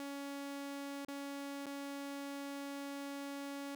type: tone with dropouts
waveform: sawtooth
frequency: 280.4 Hz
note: C#4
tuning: 20 cents sharp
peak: -38 dBFS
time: 0-3.75 s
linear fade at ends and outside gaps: 1 ms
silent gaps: 1.049-1.083 / 1.658-1.666 s
effects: none

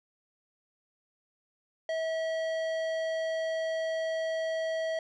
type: tone with tanh clipping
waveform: sine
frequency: 646 Hz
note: E5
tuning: 35 cents flat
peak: -31 dBFS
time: 1.89-4.99 s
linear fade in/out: 2 ms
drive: 14 dB
effects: none

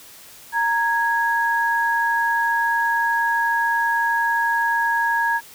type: tone pair together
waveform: sine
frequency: 928 / 1657 Hz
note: A#5 / G#6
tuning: -8 / -4 cents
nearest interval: minor seventh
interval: 1004 cents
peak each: -20 dBFS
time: 0.52-5.41 s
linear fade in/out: 50 ms
effects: white hiss -44 dBFS RMS until 5.54 s

